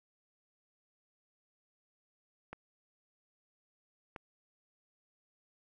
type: clicks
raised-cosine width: 0.5 ms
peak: -28 dBFS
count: 2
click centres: 2.53 / 4.162 s
effects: none